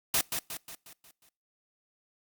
white noise with echo, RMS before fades -26 dBFS, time 0.14-0.21 s, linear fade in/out 2 ms, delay 180 ms, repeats 6, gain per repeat -6 dB, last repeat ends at 1.29 s, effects noise-tail reverb RT60 0.4 s tail -25 dB re dry + Opus 48 kbps

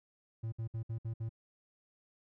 triangle tone bursts, 112.9 Hz, A2, 45 cents sharp, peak -33 dBFS, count 6, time 0.43-1.293 s, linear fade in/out 10 ms, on 93 ms, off 61 ms, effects none

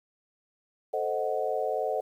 sine chord, A diminished seventh, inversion none, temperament equal, 440 / 523.3 / 622.3 / 740 Hz, A4 / C5 / Eb5 / Gb5, 0 / 0 / 0 / 0 cents, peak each -32 dBFS, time 0.93-2.01 s, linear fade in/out 10 ms, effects 10-bit

